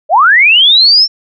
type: linear sweep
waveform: sine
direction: up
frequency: 554.4 to 5440 Hz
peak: -3 dBFS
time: 0.09-1.08 s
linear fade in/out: 50 ms
effects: none

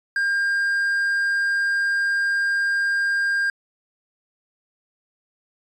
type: tone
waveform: triangle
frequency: 1604 Hz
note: G6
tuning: 39 cents sharp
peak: -17 dBFS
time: 0.16-3.5 s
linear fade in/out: 2 ms
effects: resampled to 24000 Hz

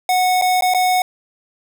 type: tone with dropouts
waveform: square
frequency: 735 Hz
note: F#5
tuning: 12 cents flat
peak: -14 dBFS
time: 0.09-1.02 s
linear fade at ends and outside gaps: 2 ms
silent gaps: 0.414-0.421 / 0.609-0.622 / 0.738-0.746 s
effects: none

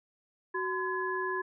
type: tone cluster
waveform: sine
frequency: 373.1 / 1021 / 1693 Hz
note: F#4 / C6 / G#6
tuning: +14 / -43 / +33 cents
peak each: -34 / -34 / -35 dBFS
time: 0.54-1.42 s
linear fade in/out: 10 ms
effects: none

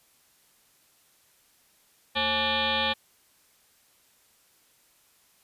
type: tone with frequency modulation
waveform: sine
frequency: 2093 Hz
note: C7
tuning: in tune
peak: -23 dBFS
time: 2.15-2.94 s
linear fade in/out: 20 ms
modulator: 311 Hz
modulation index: 5.5
effects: white hiss -63 dBFS RMS until 5.43 s + resampled to 32000 Hz

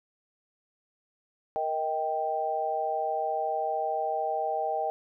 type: chord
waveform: sine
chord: Eb major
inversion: second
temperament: equal with one note detuned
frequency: 466.2 / 630.6 / 784 Hz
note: Bb4 / Eb5 / G5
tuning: 0 / +23 / 0 cents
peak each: -35 / -31 / -29 dBFS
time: 1.56-4.9 s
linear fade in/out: 0 ms
effects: none

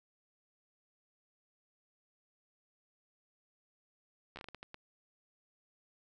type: slowing click train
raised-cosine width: 0.3 ms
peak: -30 dBFS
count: 9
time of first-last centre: 4.36-4.744 s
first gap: 12 ms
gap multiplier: 1.38
effects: none

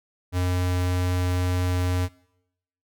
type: tone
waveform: square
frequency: 90.2 Hz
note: F#2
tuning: 44 cents flat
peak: -22 dBFS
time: 0.32-2.09 s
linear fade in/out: 50 ms
effects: noise-tail reverb RT60 0.8 s tail -22 dB re dry

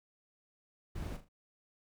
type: noise with echo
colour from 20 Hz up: brown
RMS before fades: -40 dBFS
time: 0.95-1.17 s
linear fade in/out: 10 ms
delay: 39 ms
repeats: 3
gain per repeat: -9 dB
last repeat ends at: 1.287 s
effects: none

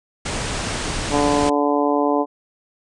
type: low-pass noise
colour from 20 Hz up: pink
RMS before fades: -25 dBFS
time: 0.25-1.5 s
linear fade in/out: 10 ms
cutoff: 9500 Hz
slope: 96 dB/octave
type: harmonic tone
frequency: 145 Hz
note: D3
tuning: 22 cents flat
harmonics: 2 / 3 / 4 / 5 / 6 / 7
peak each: -20 / -22 / -23 / -24 / -25 / -25 dBFS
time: 1.1-2.26 s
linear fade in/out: 50 ms
effects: none

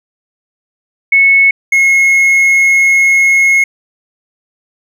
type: tone pair in turn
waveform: sine / triangle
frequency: 2200 / 2168 Hz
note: C#7 / C#7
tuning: -14 / -39 cents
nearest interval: unison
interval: 25 cents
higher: first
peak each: -4 dBFS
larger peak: neither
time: 1.12-1.51 / 1.72-3.64 s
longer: second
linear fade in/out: 5 ms
effects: none

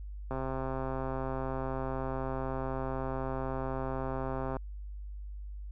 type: click train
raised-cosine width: 1 ms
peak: -22 dBFS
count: 563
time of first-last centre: 0.31-4.568 s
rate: 132 Hz
effects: added 50 Hz sine -39 dBFS peak until 5.71 s

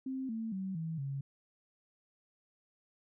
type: tone with pitch steps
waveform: sine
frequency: 263.3 / 224 / 190.53 / 162.08 / 137.88 Hz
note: C4 / A3 / G3 / E3 / C#3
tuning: +11 / +31 / -49 / -29 / -9 cents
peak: -35 dBFS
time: 0.06-1.21 s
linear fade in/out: 5 ms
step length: 230 ms
effects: none

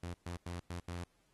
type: tone bursts at uneven times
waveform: sawtooth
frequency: 87.31 Hz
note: F2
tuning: in tune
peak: -36 dBFS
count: 5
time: 0.03-0.14 / 0.26-0.37 / 0.46-0.6 / 0.7-0.8 / 0.88-1.04 s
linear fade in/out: 5 ms
effects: pink hiss -75 dBFS RMS until 1.33 s + AAC 32 kbps

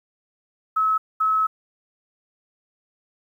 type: tone bursts at uneven times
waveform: sine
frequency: 1291 Hz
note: E6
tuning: 37 cents flat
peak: -17 dBFS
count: 2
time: 0.76-0.98 / 1.2-1.47 s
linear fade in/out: 10 ms
effects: 9-bit

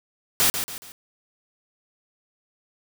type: noise with echo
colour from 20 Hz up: white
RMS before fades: -19 dBFS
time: 0.4-0.5 s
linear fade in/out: 0 ms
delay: 140 ms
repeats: 3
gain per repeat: -8 dB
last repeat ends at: 0.92 s
effects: none

